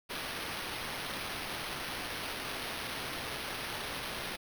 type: noise with sample-and-hold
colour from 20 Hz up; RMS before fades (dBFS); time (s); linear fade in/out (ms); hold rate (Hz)
violet; -39; 0.09-4.37; 20; 7350
effects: none